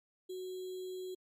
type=tone with sample-and-hold; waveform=sine; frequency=370 Hz; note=F#4; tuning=in tune; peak=-39 dBFS; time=0.29-1.15 s; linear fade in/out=10 ms; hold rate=3675 Hz; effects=MP3 64 kbps